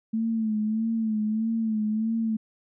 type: tone with vibrato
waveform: sine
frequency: 220 Hz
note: A3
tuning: in tune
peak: -23 dBFS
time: 0.13-2.37 s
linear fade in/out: 10 ms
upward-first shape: sine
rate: 1.6 Hz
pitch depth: 56 cents each way
effects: none